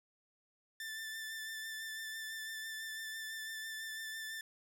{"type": "tone with vibrato", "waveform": "sawtooth", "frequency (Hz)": 1770, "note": "A6", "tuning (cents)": 10, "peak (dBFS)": -38, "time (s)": [0.8, 4.41], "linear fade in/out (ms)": 2, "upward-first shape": "sine", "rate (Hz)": 6, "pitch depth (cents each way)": 20, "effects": []}